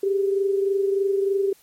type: tone pair together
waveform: sine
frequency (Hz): 392 / 415.3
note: G4 / G#4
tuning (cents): 0 / 0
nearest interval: minor second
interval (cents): 100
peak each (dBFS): -19 / -28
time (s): 0.03-1.53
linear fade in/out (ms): 5
effects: white hiss -56 dBFS RMS until 1.62 s + MP3 64 kbps